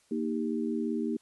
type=chord; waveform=sine; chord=Eb major; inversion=second; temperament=equal with one note detuned; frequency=233.1 / 311.1 / 396.6 Hz; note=Bb3 / Eb4 / G4; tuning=0 / 0 / +20 cents; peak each=-31 / -33 / -35 dBFS; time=0.11-1.17 s; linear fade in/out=5 ms; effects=white hiss -66 dBFS RMS until 1.21 s + resampled to 24000 Hz